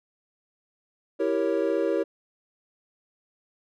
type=chord; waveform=triangle; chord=E diminished seventh; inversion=none; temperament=equal; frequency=329.6 / 392 / 466.2 / 554.4 Hz; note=E4 / G4 / Bb4 / Db5; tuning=0 / 0 / 0 / 0 cents; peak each=-26 dBFS; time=1.19-2.04 s; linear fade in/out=20 ms; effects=none